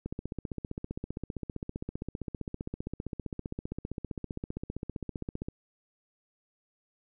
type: click train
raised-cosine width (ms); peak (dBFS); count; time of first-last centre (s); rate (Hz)
3; -22; 84; 0.06-5.485; 15.3
effects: none